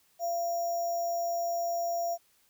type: tone with sample-and-hold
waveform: sine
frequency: 685 Hz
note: F5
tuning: 34 cents flat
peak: -28 dBFS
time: 0.19-2.18 s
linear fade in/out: 50 ms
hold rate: 6300 Hz
effects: white hiss -67 dBFS RMS until 2.49 s